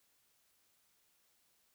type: silence
effects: white hiss -74 dBFS RMS until 1.74 s